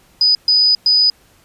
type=tone bursts at uneven times; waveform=sine; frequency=4978 Hz; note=D#8; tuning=in tune; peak=-9 dBFS; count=3; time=0.21-0.35 / 0.48-0.75 / 0.86-1.1 s; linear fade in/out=2 ms; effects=pink hiss -52 dBFS RMS until 1.44 s + resampled to 32000 Hz